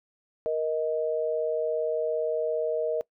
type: tone pair together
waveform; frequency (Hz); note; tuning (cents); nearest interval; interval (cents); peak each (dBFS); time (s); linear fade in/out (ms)
sine; 470 / 627.4; A#4 / D#5; +14 / +14; perfect fourth; 500; -27 / -28; 0.46-3.01; 0
effects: noise-tail reverb RT60 0.1 s tail -22 dB re dry